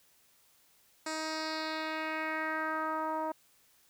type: tone with low-pass filter sweep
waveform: 10% pulse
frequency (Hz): 314.8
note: D#4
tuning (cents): +20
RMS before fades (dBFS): -35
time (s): 1.06-3.32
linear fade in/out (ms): 5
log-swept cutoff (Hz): 7300 to 840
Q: 2.5
effects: white hiss -66 dBFS RMS until 3.89 s